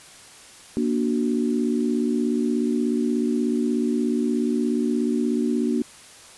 sine chord, Bb augmented, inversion none, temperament equal with one note detuned, 237 / 293.7 / 370 Hz, Bb3 / D4 / F#4, +29 / 0 / 0 cents, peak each -22 / -25 / -27 dBFS, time 0.77-5.82 s, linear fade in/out 0 ms, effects white hiss -46 dBFS RMS until 6.37 s + resampled to 24000 Hz

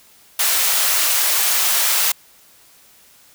white high-pass noise, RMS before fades -17 dBFS, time 0.39-2.12 s, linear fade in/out 5 ms, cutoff 700 Hz, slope 12 dB/octave, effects white hiss -50 dBFS RMS until 3.34 s

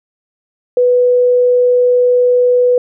sine tone, 493.9 Hz, B4, in tune, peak -7 dBFS, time 0.77-2.78 s, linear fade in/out 2 ms, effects none

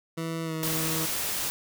20% pulse tone with pitch glide, 163.8 to 159.6 Hz, E3 to D#3, -11 to +44 cents, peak -25 dBFS, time 0.17-1.06 s, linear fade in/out 10 ms, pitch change -45 cents, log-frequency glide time 0.44-0.53 s
white noise, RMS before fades -30 dBFS, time 0.63-1.5 s, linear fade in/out 0 ms
effects none

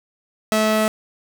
sawtooth tone pair together, 216.6 / 650 Hz, A3 / E5, -27 / -24 cents, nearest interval octave + perfect fifth, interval 1903 cents, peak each -15 / -17 dBFS, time 0.52-0.88 s, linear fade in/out 0 ms, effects none

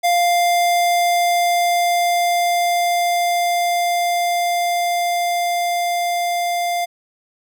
square tone with level ramp, 698.5 Hz, F5, in tune, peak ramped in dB -14 to -19 dBFS, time 0.03-6.86 s, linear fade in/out 20 ms, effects none

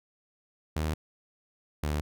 sawtooth tone pair in turn, 77.78 / 74.75 Hz, D#2 / D2, 0 / +31 cents, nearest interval minor second, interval 69 cents, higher first, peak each -24 dBFS, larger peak neither, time 0.76-0.94 / 1.83-2.01 s, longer neither, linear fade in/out 5 ms, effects none

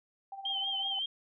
sine tone with tremolo, 784 Hz, G5, in tune, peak -38 dBFS, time 0.32-0.99 s, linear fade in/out 2 ms, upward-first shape sine, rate 17 Hz, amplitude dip 65%
sine tone with vibrato, 3136 Hz, G7, in tune, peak -31 dBFS, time 0.45-1.06 s, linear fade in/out 5 ms, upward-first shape sine, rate 5.3 Hz, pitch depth 55 cents each way
effects none

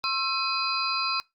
sine tone cluster, 1072 / 1335 / 2518 / 4093 / 4824 Hz, C6 / E6 / D#7 / C8 / D8, +42 / +22 / +20 / -39 / +46 cents, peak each -31 dBFS, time 0.04-1.2 s, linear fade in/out 0 ms, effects noise-tail reverb RT60 0.2 s tail -24 dB re dry + Opus 48 kbps

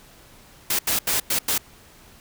white noise bursts at uneven times, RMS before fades -22 dBFS, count 5, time 0.7-0.79 / 0.87-0.99 / 1.07-1.2 / 1.3-1.39 / 1.48-1.58 s, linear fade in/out 5 ms, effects pink hiss -50 dBFS RMS until 2.2 s

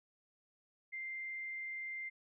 sine tone, 2093 Hz, C7, in tune, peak -40 dBFS, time 0.92-2.1 s, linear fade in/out 20 ms, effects none

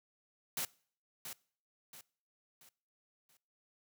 white noise with echo, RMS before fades -37 dBFS, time 0.57-0.65 s, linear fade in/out 2 ms, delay 680 ms, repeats 4, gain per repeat -8 dB, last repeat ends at 3.37 s, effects noise-tail reverb RT60 0.5 s tail -23 dB re dry + high-pass 100 Hz 12 dB/octave

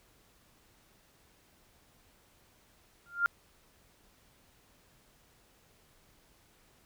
sine tone with exponential growth, 1396.9 Hz, F6, in tune, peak -20 dBFS, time 3.06-3.26 s, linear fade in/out 0 ms, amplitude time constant 42 ms, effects pink hiss -65 dBFS RMS until 6.85 s

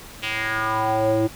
square tone with band-pass filter sweep, 110.1 Hz, A2, 2 cents sharp, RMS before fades -22 dBFS, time 0.22-1.28 s, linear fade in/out 20 ms, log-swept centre 2900 to 380 Hz, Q 3.5, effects pink hiss -41 dBFS RMS until 1.35 s

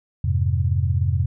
sine chord, F minor, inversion none, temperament equal, 87.31 / 103.83 / 130.81 Hz, F2 / Ab2 / C3, 0 / 0 / 0 cents, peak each -20 / -23 / -23 dBFS, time 0.24-1.26 s, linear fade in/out 5 ms, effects none

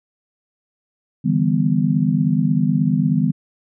sine chord, E minor seventh, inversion third, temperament just, 148.33 / 164.81 / 197.78 / 247.2 Hz, D3 / E3 / G3 / B3, +18 / 0 / +16 / +2 cents, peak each -20 dBFS, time 1.24-3.32 s, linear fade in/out 20 ms, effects none

